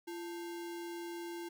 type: tone with sample-and-hold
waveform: sine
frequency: 342 Hz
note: F4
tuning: 36 cents flat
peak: -40 dBFS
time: 0.07-1.49 s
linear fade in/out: 10 ms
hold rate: 1225 Hz
effects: none